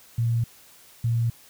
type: tone pair in turn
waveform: sine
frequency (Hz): 116.54 / 116.54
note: A#2 / A#2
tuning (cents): 0 / 0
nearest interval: unison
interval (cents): 0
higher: neither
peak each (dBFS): -20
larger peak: neither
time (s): 0.18-0.44 / 1.04-1.3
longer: neither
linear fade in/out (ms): 5
effects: white hiss -52 dBFS RMS until 1.49 s